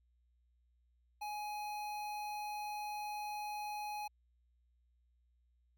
square tone with notch filter, 837 Hz, G#5, 13 cents sharp, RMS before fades -42 dBFS, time 1.21-4.08 s, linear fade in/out 10 ms, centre 7800 Hz, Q 1.5, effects added 60 Hz sine -70 dBFS peak until 5.77 s

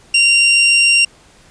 sawtooth tone, 2767 Hz, F7, 17 cents flat, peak -5 dBFS, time 0.14-1.05 s, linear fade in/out 5 ms, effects pink hiss -47 dBFS RMS until 1.5 s + resampled to 22050 Hz

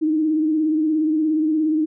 sine tone with vibrato, 311.1 Hz, D#4, in tune, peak -16 dBFS, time 0.01-1.86 s, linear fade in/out 20 ms, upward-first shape sine, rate 17 Hz, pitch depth 48 cents each way, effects none

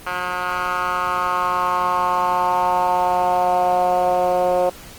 10% pulse tone with band-pass filter sweep, 180 Hz, F#3, 47 cents flat, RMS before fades -19 dBFS, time 0.06-4.7 s, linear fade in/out 10 ms, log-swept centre 1600 to 580 Hz, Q 3.5, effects pink hiss -40 dBFS RMS until 4.98 s + Opus 24 kbps

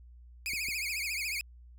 sawtooth tone with vibrato, 2349 Hz, D7, in tune, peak -29 dBFS, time 0.46-1.41 s, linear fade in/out 0 ms, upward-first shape triangle, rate 14 Hz, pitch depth 190 cents each way
clicks, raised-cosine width 3 ms, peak -35 dBFS, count 2, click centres 0.535 / 0.686 s
effects added 60 Hz sine -50 dBFS peak until 1.78 s

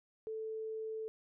sine tone, 440 Hz, A4, in tune, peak -38 dBFS, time 0.27-1.08 s, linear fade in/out 0 ms, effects none

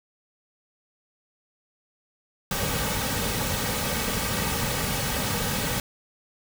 pink noise with comb filter, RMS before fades -27 dBFS, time 2.51-5.8 s, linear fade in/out 2 ms, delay 2.9 ms, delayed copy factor -0.6, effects none

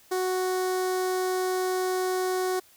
sawtooth tone with notch filter, 370 Hz, F#4, in tune, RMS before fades -27 dBFS, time 0.11-2.6 s, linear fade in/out 10 ms, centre 2700 Hz, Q 1.1, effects white hiss -57 dBFS RMS until 2.76 s

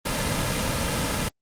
pink noise with comb filter, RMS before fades -25 dBFS, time 0.05-1.29 s, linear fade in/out 10 ms, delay 2.7 ms, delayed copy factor -0.5, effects low-pass 11000 Hz 12 dB/octave + Opus 32 kbps

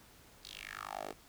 10% pulse tone with high-pass filter sweep, 50.3 Hz, G1, 45 cents sharp, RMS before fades -45 dBFS, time 0.43-1.13 s, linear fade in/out 10 ms, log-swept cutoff 4500 to 420 Hz, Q 4, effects pink hiss -60 dBFS RMS until 1.28 s

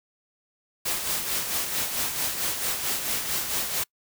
white noise with tremolo, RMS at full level -26 dBFS, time 0.85-3.84 s, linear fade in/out 10 ms, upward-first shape sine, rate 4.5 Hz, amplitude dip 50%, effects noise-tail reverb RT60 0.1 s tail -26 dB re dry

